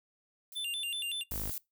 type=noise with exponential decay; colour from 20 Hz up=violet; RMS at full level=-46 dBFS; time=0.52-0.74 s; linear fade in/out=1 ms; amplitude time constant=47 ms
type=tone with vibrato; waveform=square; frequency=3136 Hz; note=G7; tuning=in tune; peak=-34 dBFS; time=0.55-1.24 s; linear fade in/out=20 ms; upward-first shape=square; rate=5.3 Hz; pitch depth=200 cents each way
type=noise; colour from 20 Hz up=violet; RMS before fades=-38 dBFS; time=1.31-1.58 s; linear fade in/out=2 ms
type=tone; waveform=sawtooth; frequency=51.4 Hz; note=G#1; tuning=17 cents flat; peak=-34 dBFS; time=1.31-1.5 s; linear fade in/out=0 ms
effects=noise-tail reverb RT60 0.2 s tail -23 dB re dry